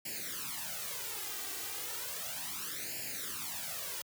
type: noise with flanger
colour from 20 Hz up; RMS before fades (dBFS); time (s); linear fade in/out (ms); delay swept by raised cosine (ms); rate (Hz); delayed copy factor
white; -40; 0.05-4.02; 5; 0.41 to 2.61; 0.34; +0.9
effects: high-pass 100 Hz 12 dB/octave